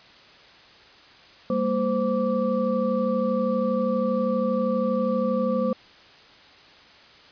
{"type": "tone cluster", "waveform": "sine", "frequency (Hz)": [198.6, 231.1, 517, 1163], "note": ["G3", "A#3", "C5", "D6"], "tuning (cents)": [23, -15, -21, -17], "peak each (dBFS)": [-27, -26, -24, -33], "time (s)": [1.5, 5.73], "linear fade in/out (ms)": 2, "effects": ["white hiss -50 dBFS RMS until 7.31 s", "resampled to 11025 Hz"]}